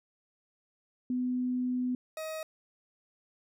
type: tone pair in turn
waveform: sine / 40% pulse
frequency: 250.6 / 631.5 Hz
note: B3 / D#5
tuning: +25 / +26 cents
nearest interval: octave + major third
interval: 1601 cents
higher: second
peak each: -28 / -35 dBFS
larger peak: first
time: 1.1-1.95 / 2.17-2.43 s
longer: first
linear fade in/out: 2 ms
effects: none